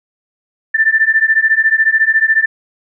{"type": "beating tone pair", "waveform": "sine", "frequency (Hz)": [1768, 1782], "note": ["A6", "A6"], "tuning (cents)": [8, 22], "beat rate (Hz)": 14, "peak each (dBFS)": -12, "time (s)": [0.74, 2.46], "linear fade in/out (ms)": 10, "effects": []}